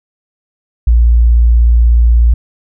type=tone; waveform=sine; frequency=58.27 Hz; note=A#1; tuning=in tune; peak=-4 dBFS; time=0.87-2.34 s; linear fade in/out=5 ms; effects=none